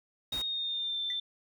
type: noise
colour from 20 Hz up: pink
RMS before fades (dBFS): -43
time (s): 0.32-0.42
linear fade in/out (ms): 5
type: tone with pitch glide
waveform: sine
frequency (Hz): 3729 to 3554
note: A#7 to A7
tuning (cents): 0 to +17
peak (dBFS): -31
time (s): 0.32-1.2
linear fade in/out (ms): 5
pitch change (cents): -83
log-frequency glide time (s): 0.42-1.01
type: tone with exponential decay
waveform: triangle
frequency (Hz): 1975.5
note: B6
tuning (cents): 0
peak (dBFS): -35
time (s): 1.1-1.18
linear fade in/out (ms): 2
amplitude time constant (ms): 17
effects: none